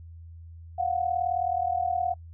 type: tone pair together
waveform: sine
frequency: 701 / 740 Hz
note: F5 / F#5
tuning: +6 / 0 cents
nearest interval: minor second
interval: 94 cents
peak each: -27 dBFS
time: 0.78-2.14 s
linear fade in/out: 10 ms
effects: noise-tail reverb RT60 0.1 s tail -26 dB re dry + added 83 Hz sine -42 dBFS peak until 2.33 s